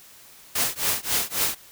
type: noise with tremolo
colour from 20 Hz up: white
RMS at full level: -21 dBFS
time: 0.55-1.55 s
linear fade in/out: 5 ms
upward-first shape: triangle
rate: 3.7 Hz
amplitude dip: 100%
effects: white hiss -49 dBFS RMS until 1.71 s